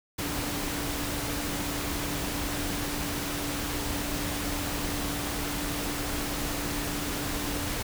sine tone in noise, 290.3 Hz, D4, 20 cents flat, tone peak -36 dBFS, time 0.21-7.75 s, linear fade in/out 10 ms, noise pink, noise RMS -32 dBFS, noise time 0.18-7.83 s, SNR -7 dB, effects none

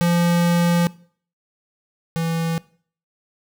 square tone pair in turn, 172.4 / 165.12 Hz, F3 / E3, -22 / +3 cents, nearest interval minor second, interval 75 cents, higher first, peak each -16 / -21 dBFS, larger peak first, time 0.01-0.87 / 2.16-2.58 s, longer first, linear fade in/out 0 ms, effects noise-tail reverb RT60 0.5 s tail -21 dB re dry

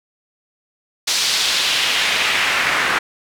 pink noise with band-pass filter sweep, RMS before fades -18 dBFS, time 1.07-2.99 s, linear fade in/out 10 ms, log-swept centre 4800 to 1600 Hz, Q 1.5, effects none

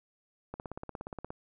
click train, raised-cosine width 1 ms, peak -25 dBFS, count 14, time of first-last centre 0.54-1.305 s, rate 17 Hz, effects none

